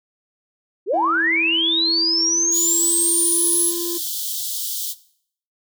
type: linear sweep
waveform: sine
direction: up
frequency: 326.9 to 11175 Hz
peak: -16 dBFS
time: 0.86-3.73 s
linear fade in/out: 50 ms
type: tone with pitch glide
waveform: triangle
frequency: 329.6 to 344.2 Hz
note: E4 to F4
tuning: 0 to -25 cents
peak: -24 dBFS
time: 0.93-3.98 s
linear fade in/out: 10 ms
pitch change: +75 cents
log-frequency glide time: 1.77-3.63 s
type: high-pass noise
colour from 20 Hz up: white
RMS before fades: -26 dBFS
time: 2.51-4.95 s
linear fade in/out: 50 ms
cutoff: 3100 Hz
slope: 96 dB/octave
effects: noise-tail reverb RT60 0.6 s tail -17 dB re dry